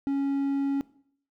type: tone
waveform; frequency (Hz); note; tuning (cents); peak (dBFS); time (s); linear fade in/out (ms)
triangle; 277.2; C#4; 0; -22; 0.07-0.81; 0
effects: noise-tail reverb RT60 0.6 s tail -19 dB re dry